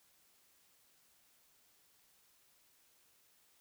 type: silence
effects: white hiss -70 dBFS RMS until 3.6 s